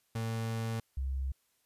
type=tone pair in turn; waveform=35% pulse / sine; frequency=113.2 / 66.61 Hz; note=A2 / C2; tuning=+50 / +32 cents; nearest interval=major sixth; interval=918 cents; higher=first; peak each=-31 / -31 dBFS; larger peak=neither; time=0.15-0.8 / 0.97-1.32 s; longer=first; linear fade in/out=5 ms; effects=white hiss -74 dBFS RMS until 1.65 s + resampled to 32000 Hz